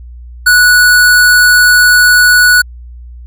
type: tone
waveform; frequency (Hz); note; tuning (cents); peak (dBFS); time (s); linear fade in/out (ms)
square; 1472; F#6; -9; -4; 0.46-2.62; 10
effects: added 60 Hz sine -27 dBFS peak until 3.26 s